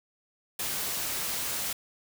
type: noise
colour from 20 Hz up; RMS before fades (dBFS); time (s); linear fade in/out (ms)
white; -32; 0.59-1.73; 5
effects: none